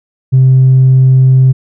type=tone with tanh clipping; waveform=triangle; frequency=130.81 Hz; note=C3; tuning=in tune; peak=-3 dBFS; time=0.32-1.53 s; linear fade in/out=20 ms; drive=5 dB; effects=none